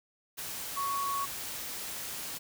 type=tone in noise; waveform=sine; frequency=1113 Hz; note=C#6; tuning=7 cents sharp; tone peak=-30 dBFS; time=0.76-1.26 s; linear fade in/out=20 ms; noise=white; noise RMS=-39 dBFS; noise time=0.37-2.39 s; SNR=+6 dB; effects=none